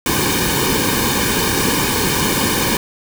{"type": "noise with comb filter", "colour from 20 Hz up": "pink", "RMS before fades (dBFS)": -17, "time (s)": [0.06, 2.77], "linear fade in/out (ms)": 2, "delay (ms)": 1.5, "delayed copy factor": -0.85, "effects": []}